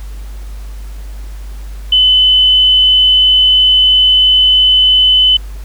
sine tone, 3021 Hz, F#7, 35 cents sharp, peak -5 dBFS, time 1.92-5.37 s, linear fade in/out 5 ms, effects added 50 Hz sine -23 dBFS peak until 5.64 s + pink hiss -41 dBFS RMS until 5.64 s

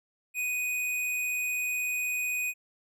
square tone, 2489 Hz, D#7, in tune, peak -29 dBFS, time 0.34-2.54 s, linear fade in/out 50 ms, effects none

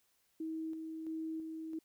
sine tone with tremolo, 320 Hz, D#4, 49 cents sharp, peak -37 dBFS, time 0.4-1.79 s, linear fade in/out 5 ms, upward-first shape square, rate 1.5 Hz, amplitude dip 35%, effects white hiss -75 dBFS RMS until 1.84 s

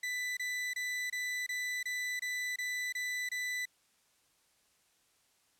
40% pulse tone bursts, 1989 Hz, B6, 12 cents sharp, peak -33 dBFS, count 10, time 0.03-3.655 s, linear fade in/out 5 ms, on 340 ms, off 25 ms, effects white hiss -71 dBFS RMS until 5.59 s + low-pass 11000 Hz 12 dB/octave

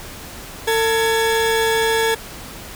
30% pulse tone pair together, 449.8 / 1682 Hz, A4 / G#6, +38 / +22 cents, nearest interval octave + major seventh, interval 2284 cents, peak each -14 / -19 dBFS, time 0.67-2.15 s, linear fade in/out 10 ms, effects pink hiss -35 dBFS RMS until 2.75 s

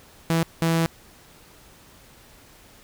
sawtooth tone bursts at uneven times, 164.8 Hz, E3, in tune, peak -15 dBFS, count 2, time 0.3-0.43 / 0.62-0.86 s, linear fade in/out 0 ms, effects pink hiss -51 dBFS RMS until 2.83 s

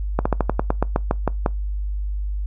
slowing click train, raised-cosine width 1 ms, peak -4 dBFS, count 12, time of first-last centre 0.19-1.461 s, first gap 65 ms, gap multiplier 1.11, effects noise-tail reverb RT60 0.2 s tail -23 dB re dry + added 50 Hz sine -22 dBFS peak until 2.46 s

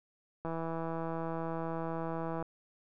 click train, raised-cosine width 1 ms, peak -24 dBFS, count 325, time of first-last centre 0.45-2.426 s, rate 164 Hz, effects none

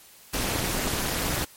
pink noise with amplitude modulation, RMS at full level -23 dBFS, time 0.33-1.45 s, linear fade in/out 10 ms, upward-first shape sine, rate 222 Hz, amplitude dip 95%, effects white hiss -51 dBFS RMS until 1.56 s + MP3 64 kbps

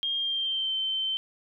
sine tone with pitch glide, 3222 to 3096 Hz, G7 to G7, +47 to -22 cents, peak -26 dBFS, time 0.03-1.17 s, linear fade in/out 0 ms, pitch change -69 cents, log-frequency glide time 0.16-0.74 s, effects none

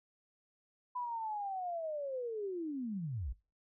sine linear sweep, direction down, 1001 to 46.25 Hz, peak -36 dBFS, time 0.95-3.33 s, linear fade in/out 10 ms, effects noise-tail reverb RT60 0.3 s tail -19 dB re dry

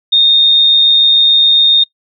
sine tone with amplitude modulation, 3677 Hz, A#7, 24 cents flat, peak -4 dBFS, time 0.12-1.84 s, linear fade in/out 10 ms, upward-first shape sine, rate 107 Hz, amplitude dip 25%, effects noise-tail reverb RT60 0.1 s tail -22 dB re dry

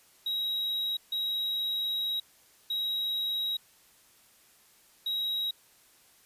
triangle tone bursts at uneven times, 3831 Hz, A#7, 47 cents sharp, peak -27 dBFS, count 4, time 0.26-0.97 / 1.12-2.2 / 2.7-3.57 / 5.06-5.51 s, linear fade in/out 5 ms, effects white hiss -61 dBFS RMS until 6.25 s + resampled to 32000 Hz

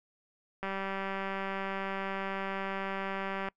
click train, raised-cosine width 0.5 ms, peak -21 dBFS, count 555, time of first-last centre 0.63-3.486 s, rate 194 Hz, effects noise-tail reverb RT60 0.1 s tail -25 dB re dry

